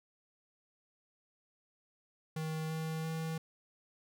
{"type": "tone with pitch steps", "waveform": "square", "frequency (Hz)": [158.1, 159.57, 161.05], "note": ["D#3", "D#3", "E3"], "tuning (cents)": [28, 44, -40], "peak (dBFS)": -36, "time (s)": [2.36, 3.38], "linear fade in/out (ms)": 5, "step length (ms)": 340, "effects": []}